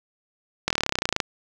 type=slowing click train; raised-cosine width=0.2 ms; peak=-4 dBFS; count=18; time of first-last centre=0.68-1.202 s; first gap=24 ms; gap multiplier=1.03; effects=none